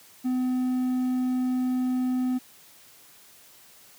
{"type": "tone", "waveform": "triangle", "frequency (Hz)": 253.5, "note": "B3", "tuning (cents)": 45, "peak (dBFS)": -21, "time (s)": [0.24, 2.39], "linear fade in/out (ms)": 20, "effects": ["white hiss -53 dBFS RMS until 3.98 s", "high-pass 60 Hz 12 dB/octave"]}